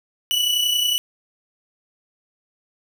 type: tone pair together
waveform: 40% pulse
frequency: 2929 / 2960 Hz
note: F#7 / F#7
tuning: -18 / 0 cents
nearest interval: unison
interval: 18 cents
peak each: -25 / -18 dBFS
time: 0.31-0.98 s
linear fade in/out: 0 ms
effects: none